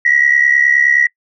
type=tone pair together; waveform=sine; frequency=1894.4 / 1964 Hz; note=A#6 / B6; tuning=+27 / -10 cents; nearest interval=minor second; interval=63 cents; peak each=-11 dBFS; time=0.05-1.07 s; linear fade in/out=5 ms; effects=noise-tail reverb RT60 0.1 s tail -24 dB re dry + tanh soft clip ceiling -1 dBFS